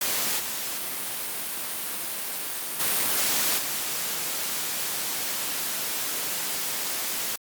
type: noise with level steps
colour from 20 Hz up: white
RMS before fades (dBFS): -26 / -31 / -24 / -29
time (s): 0.01-7.36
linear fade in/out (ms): 5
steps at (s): 0.38 / 2.79 / 3.57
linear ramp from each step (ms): 20
effects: high-pass 150 Hz 12 dB/octave + Opus 48 kbps